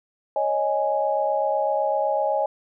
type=chord; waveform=sine; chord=C# suspended second; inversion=none; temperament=equal; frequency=554.4 / 622.3 / 830.6 Hz; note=C#5 / D#5 / G#5; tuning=0 / 0 / 0 cents; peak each=-25 / -24 / -24 dBFS; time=0.36-2.46 s; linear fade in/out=2 ms; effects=none